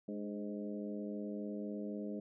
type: harmonic tone with a mistuned harmonic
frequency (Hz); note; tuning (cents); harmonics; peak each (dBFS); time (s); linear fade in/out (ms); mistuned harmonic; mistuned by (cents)
103.83; G#2; 0; 2 / 3 / 4 / 5 / 6; -41 / -45 / -47 / -49 / -51; 0.08-2.2; 5; 3; -45
effects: none